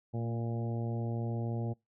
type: harmonic tone with a mistuned harmonic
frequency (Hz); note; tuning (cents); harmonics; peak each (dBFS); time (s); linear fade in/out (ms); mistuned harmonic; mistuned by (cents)
116.54; A#2; 0; 1 / 2 / 3 / 4 / 5 / 6 / 7; -33 / -39 / -43 / -45 / -47 / -49 / -50; 0.13-1.74; 20; 2; -22
effects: noise-tail reverb RT60 0.2 s tail -25 dB re dry